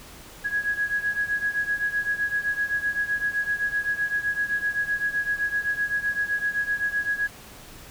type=beating tone pair; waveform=sine; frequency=1661.2 / 1669 Hz; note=G#6 / G#6; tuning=0 / +8 cents; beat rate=7.8 Hz; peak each=-25 / -28 dBFS; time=0.44-7.28 s; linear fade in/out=20 ms; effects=pink hiss -45 dBFS RMS until 7.9 s